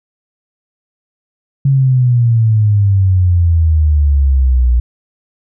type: exponential sweep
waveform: sine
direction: down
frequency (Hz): 138.9 to 59.2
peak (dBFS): -7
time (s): 1.65-4.8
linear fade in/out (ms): 5
effects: none